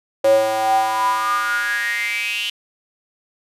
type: tone with high-pass filter sweep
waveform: square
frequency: 110 Hz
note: A2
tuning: in tune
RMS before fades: -19 dBFS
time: 0.24-2.5 s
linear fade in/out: 5 ms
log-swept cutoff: 520 to 3000 Hz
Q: 9.7
effects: resampled to 32000 Hz